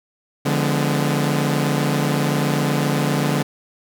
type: chord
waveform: sawtooth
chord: D diminished seventh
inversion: none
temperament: equal with one note detuned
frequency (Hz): 146.83 / 174.61 / 207.7 / 252.7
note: D3 / F3 / Ab3 / Cb4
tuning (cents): 0 / 0 / 0 / +40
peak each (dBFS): -16 / -22 / -21 / -21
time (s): 0.45-3.43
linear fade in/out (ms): 10
effects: none